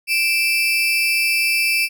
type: tone pair together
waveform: 35% pulse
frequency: 2351 / 2637 Hz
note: D7 / E7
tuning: +1 / 0 cents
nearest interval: major second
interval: 199 cents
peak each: -17 dBFS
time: 0.07-1.89 s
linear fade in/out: 50 ms
effects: none